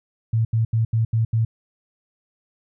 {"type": "tone bursts", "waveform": "sine", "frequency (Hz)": 112.9, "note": "A2", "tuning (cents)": 45, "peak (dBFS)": -16, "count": 6, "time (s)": [0.33, 1.45], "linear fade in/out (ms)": 5, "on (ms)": 120, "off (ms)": 80, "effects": []}